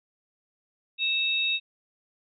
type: tone pair together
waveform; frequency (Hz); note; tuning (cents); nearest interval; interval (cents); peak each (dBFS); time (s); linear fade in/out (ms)
sine; 2637 / 3758; E7 / A#7; 0 / +13; tritone; 613; -26; 0.98-1.6; 50
effects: none